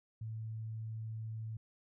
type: tone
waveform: sine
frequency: 110.8 Hz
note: A2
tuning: 13 cents sharp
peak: -39 dBFS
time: 0.21-1.57 s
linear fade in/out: 5 ms
effects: none